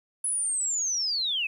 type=linear sweep; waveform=sine; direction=down; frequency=10350 to 2489 Hz; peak=-25 dBFS; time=0.24-1.47 s; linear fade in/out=5 ms; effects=10-bit